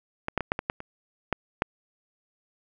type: clicks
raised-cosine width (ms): 0.5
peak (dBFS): -13 / -9 / -14 / -8 / -14 / -10 / -23 / -9 / -7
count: 9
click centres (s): 0.284 / 0.377 / 0.407 / 0.519 / 0.591 / 0.699 / 0.804 / 1.327 / 1.621
effects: none